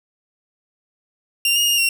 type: tone with pitch steps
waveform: sawtooth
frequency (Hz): 2781 / 2855 / 2834 / 2745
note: F7 / F7 / F7 / F7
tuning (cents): -8 / +37 / +25 / -31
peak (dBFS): -12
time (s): 1.45-1.89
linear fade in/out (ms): 2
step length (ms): 110
effects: none